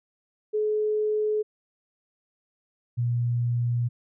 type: tone pair in turn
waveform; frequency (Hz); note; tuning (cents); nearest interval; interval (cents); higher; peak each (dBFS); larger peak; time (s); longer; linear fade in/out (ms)
sine; 426.3 / 119.96; G#4 / B2; +45 / -50; octave + minor seventh; 2195; first; -22; neither; 0.53-1.43 / 2.97-3.89; second; 20
effects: none